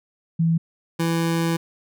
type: tone pair in turn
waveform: sine / 25% pulse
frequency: 164.81 / 166.15 Hz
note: E3 / E3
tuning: 0 / +14 cents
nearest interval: unison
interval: 14 cents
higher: second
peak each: -16 dBFS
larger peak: neither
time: 0.39-0.58 / 0.99-1.57 s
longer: second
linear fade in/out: 10 ms
effects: none